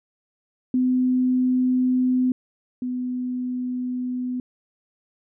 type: tone pair in turn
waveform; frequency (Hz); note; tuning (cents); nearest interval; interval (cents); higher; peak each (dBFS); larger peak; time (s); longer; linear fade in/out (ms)
sine; 253.8 / 250.5; B3 / B3; +47 / +25; unison; 22; first; -17 / -24; first; 0.74-2.32 / 2.82-4.4; neither; 2
effects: none